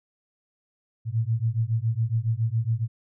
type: beating tone pair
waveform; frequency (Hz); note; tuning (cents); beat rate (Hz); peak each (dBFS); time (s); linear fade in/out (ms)
sine; 110 / 117.2; A2 / A#2; 0 / +10; 7.2; -25; 1.05-2.88; 50
effects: none